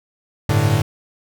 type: chord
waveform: 45% pulse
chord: G suspended second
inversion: none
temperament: equal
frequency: 98 / 110 / 146.83 Hz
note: G2 / A2 / D3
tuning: 0 / 0 / 0 cents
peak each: -20 / -17 / -19 dBFS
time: 0.49-0.82 s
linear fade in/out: 5 ms
effects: none